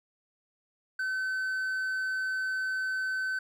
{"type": "tone", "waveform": "triangle", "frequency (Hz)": 1526, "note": "G6", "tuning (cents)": -47, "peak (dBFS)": -27, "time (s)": [0.99, 3.39], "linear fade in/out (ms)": 5, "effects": []}